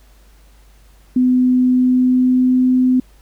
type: tone with pitch glide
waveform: sine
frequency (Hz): 252.5 to 254.6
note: B3 to C4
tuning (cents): +39 to -47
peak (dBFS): -10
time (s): 1.16-3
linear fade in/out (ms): 5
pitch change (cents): +14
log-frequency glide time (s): 1.67-2.67
effects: added 50 Hz sine -45 dBFS peak until 3.21 s + pink hiss -54 dBFS RMS until 3.21 s